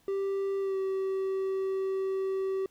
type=tone with pitch glide; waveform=triangle; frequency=392 to 383.9 Hz; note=G4 to G4; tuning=0 to -36 cents; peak=-26 dBFS; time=0.08-2.66 s; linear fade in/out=2 ms; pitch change=-36 cents; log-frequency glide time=0.6-0.77 s; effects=pink hiss -66 dBFS RMS until 2.7 s